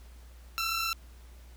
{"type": "tone pair together", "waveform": "15% pulse", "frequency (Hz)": [1318.5, 1354], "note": ["E6", "E6"], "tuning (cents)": [0, 46], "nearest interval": "unison", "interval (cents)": 46, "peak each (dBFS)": [-28, -24], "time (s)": [0.58, 0.93], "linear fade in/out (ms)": 0, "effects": ["added 60 Hz sine -48 dBFS peak until 1.56 s", "pink hiss -60 dBFS RMS until 1.56 s"]}